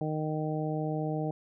harmonic tone, 154.6 Hz, D#3, 11 cents flat, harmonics 1 / 2 / 3 / 4 / 5, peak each -32 / -35 / -37 / -38 / -39 dBFS, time 0.01-1.31 s, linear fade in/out 2 ms, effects none

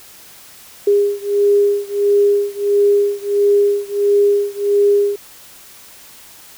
sine beating tone pair, 405.9 / 407.4 Hz, G#4 / G#4, -40 / -33 cents, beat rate 1.5 Hz, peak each -14 / -15 dBFS, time 0.87-5.16 s, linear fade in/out 5 ms, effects white hiss -41 dBFS RMS until 6.57 s

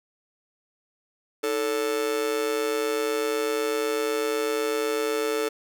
45% pulse tone with amplitude modulation, 440 Hz, A4, in tune, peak -20 dBFS, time 1.43-5.49 s, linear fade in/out 10 ms, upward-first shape sine, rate 128 Hz, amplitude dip 85%, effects none

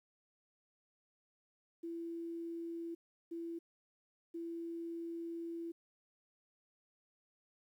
sine tone bursts at uneven times, 335.3 Hz, E4, 30 cents sharp, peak -40 dBFS, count 3, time 1.83-2.95 / 3.31-3.59 / 4.34-5.72 s, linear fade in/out 10 ms, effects 12-bit

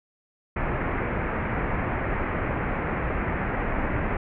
pink low-pass noise, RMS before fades -27 dBFS, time 0.56-4.17 s, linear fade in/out 5 ms, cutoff 2300 Hz, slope 48 dB/octave, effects none

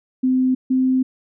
sine tone pair in turn, 257.5 / 259 Hz, C4 / C4, -28 / -17 cents, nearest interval unison, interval 11 cents, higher second, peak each -14 dBFS, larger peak neither, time 0.23-0.55 / 0.7-1.03 s, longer second, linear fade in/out 10 ms, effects none

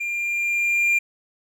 triangle tone with level ramp, 2394 Hz, D7, 33 cents sharp, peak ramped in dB -23 to -14 dBFS, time 0-0.99 s, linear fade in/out 10 ms, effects none

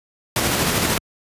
pink noise with tremolo, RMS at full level -18 dBFS, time 0.36-0.98 s, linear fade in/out 2 ms, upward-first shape square, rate 13 Hz, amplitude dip 25%, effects high-pass 80 Hz 12 dB/octave + resampled to 32000 Hz

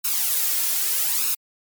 blue noise with flanger, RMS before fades -22 dBFS, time 0.04-1.35 s, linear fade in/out 10 ms, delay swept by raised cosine 0.75 to 2.95 ms, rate 0.81 Hz, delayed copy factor +0.7, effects MP3 96 kbps

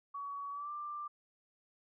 sine tone with pitch glide, 1129 to 1183.8 Hz, C#6 to D6, +31 to +13 cents, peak -39 dBFS, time 0.14-1.08 s, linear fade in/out 10 ms, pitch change +82 cents, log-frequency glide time 0.51-0.71 s, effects none

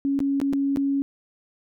sine tone with dropouts, 277.3 Hz, C#4, 1 cent sharp, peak -20 dBFS, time 0.05-1.02 s, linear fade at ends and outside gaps 0 ms, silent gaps 0.191-0.203 / 0.401-0.415 / 0.528-0.534 / 0.761-0.771 s, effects none

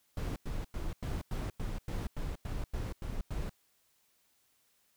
brown noise bursts, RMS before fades -36 dBFS, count 12, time 0.17-3.495 s, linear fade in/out 2 ms, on 190 ms, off 95 ms, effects white hiss -72 dBFS RMS until 4.96 s

